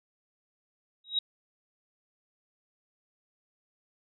sine tone with exponential growth, 3815 Hz, A#7, 39 cents sharp, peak -21 dBFS, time 1.04-1.19 s, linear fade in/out 5 ms, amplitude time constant 32 ms, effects none

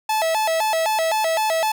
45% pulse tone with vibrato, 751 Hz, F#5, 26 cents sharp, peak -18 dBFS, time 0.09-1.72 s, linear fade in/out 5 ms, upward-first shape square, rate 3.9 Hz, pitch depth 250 cents each way, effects none

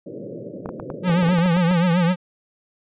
white band-pass noise, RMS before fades -34 dBFS, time 0.06-1.35 s, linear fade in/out 5 ms, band 110 to 580 Hz, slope 96 dB/octave
clicks, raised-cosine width 1 ms, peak -16 dBFS, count 11, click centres 0.659 / 0.691 / 0.799 / 0.902 / 1.095 / 1.231 / 1.289 / 1.386 / 1.46 / 1.567 / 1.712 s
square tone with vibrato, 174.61 Hz, F3, in tune, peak -16 dBFS, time 1.03-2.16 s, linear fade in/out 50 ms, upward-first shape triangle, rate 7.6 Hz, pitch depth 120 cents each way
effects resampled to 8000 Hz

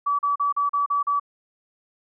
sine tone bursts, 1147 Hz, D6, 41 cents flat, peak -19 dBFS, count 7, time 0.06-1.198 s, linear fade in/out 10 ms, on 130 ms, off 38 ms, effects none

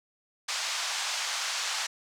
white band-pass noise, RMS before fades -32 dBFS, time 0.48-1.87 s, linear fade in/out 10 ms, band 730 to 6700 Hz, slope 24 dB/octave, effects none

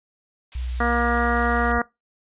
blue noise, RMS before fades -35 dBFS, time 0.52-1.72 s, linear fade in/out 0 ms
sine tone with vibrato, 61.74 Hz, B1, in tune, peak -25 dBFS, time 0.55-1.79 s, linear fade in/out 5 ms, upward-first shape sine, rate 3.4 Hz, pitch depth 12 cents each way
harmonic tone, 237.3 Hz, A#3, 31 cents sharp, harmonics 1 / 2 / 3 / 4 / 5 / 6 / 7 / 8, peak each -26 / -27 / -26 / -31 / -26 / -26 / -31 / -30 dBFS, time 0.8-1.82 s, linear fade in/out 5 ms
effects noise-tail reverb RT60 0.2 s tail -22 dB re dry + resampled to 8000 Hz

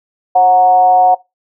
sine tone with frequency modulation, 733 Hz, F#5, 16 cents flat, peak -5 dBFS, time 0.35-1.15 s, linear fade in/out 10 ms, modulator 193 Hz, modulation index 0.46, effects noise-tail reverb RT60 0.2 s tail -21 dB re dry

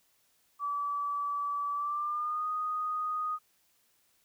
sine tone with pitch glide, 1152 to 1241.8 Hz, D6 to D#6, -34 to -4 cents, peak -30 dBFS, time 0.59-3.39 s, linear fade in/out 50 ms, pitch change +130 cents, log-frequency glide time 1.73-2.48 s, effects white hiss -70 dBFS RMS until 4.24 s

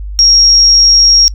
sine tone, 5588 Hz, F8, in tune, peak -3 dBFS, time 0.19-1.28 s, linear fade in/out 0 ms, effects noise-tail reverb RT60 0.1 s tail -25 dB re dry + added 50 Hz sine -19 dBFS peak until 1.34 s

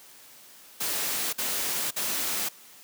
white noise bursts, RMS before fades -29 dBFS, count 3, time 0.8-2.49 s, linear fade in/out 10 ms, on 530 ms, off 50 ms, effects white hiss -51 dBFS RMS until 2.83 s + high-pass 150 Hz 12 dB/octave

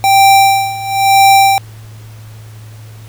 square tone with tremolo, 784 Hz, G5, in tune, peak -4 dBFS, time 0.04-1.58 s, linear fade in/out 0 ms, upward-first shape sine, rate 1 Hz, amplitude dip 85%, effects added 109 Hz sine -30 dBFS peak until 3.08 s + pink hiss -42 dBFS RMS until 3.08 s

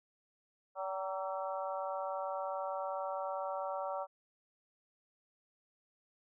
harmonic tone with a mistuned harmonic, 191.1 Hz, G3, 44 cents flat, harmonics 3 / 4 / 5 / 6 / 7, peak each -39 / -41 / -43 / -45 / -46 dBFS, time 0.75-4.07 s, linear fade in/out 50 ms, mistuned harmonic 5, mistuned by -45 cents, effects none

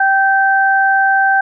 sine tone pair together, 778.5 / 1557 Hz, G5 / G6, -12 / -12 cents, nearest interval octave, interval 1200 cents, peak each -12 dBFS, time 0-1.41 s, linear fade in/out 5 ms, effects none

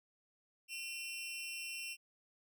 sawtooth tone with amplitude modulation, 2723 Hz, F7, 44 cents flat, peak -35 dBFS, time 0.68-1.97 s, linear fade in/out 50 ms, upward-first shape sine, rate 294 Hz, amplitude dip 75%, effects none

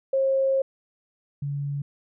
sine tone pair in turn, 537 / 142.23 Hz, C5 / C#3, +45 / +45 cents, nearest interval octave + major seventh, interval 2300 cents, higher first, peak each -19 / -26 dBFS, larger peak first, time 0.13-0.62 / 1.42-1.82 s, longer first, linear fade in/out 5 ms, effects none

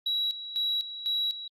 sine tone with tremolo, 3889 Hz, B7, 27 cents flat, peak -24 dBFS, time 0.06-1.48 s, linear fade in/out 5 ms, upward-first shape square, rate 2 Hz, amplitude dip 75%, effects tanh soft clip ceiling -22 dBFS + Opus 48 kbps

